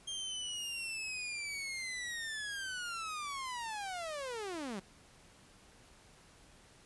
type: linear sweep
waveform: sawtooth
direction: down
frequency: 3207 to 179.6 Hz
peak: -35 dBFS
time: 0.07-4.8 s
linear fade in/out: 10 ms
effects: pink hiss -61 dBFS RMS until 6.85 s + resampled to 24000 Hz